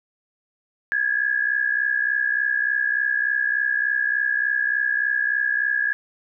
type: tone pair together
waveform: sine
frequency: 1643.6 / 1707 Hz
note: G#6 / G#6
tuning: -18 / +47 cents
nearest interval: minor second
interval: 65 cents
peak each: -22 dBFS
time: 0.92-5.93 s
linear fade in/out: 0 ms
effects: none